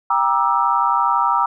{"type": "chord", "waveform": "sine", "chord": "E half-diminished seventh", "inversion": "first", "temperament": "just", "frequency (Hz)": [791.1, 949.3, 1186.7, 1318.5], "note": ["G5", "Bb5", "D6", "E6"], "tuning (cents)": [16, 31, 18, 0], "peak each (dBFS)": [-22, -18, -20, -20], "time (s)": [0.1, 1.46], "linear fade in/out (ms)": 5, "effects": []}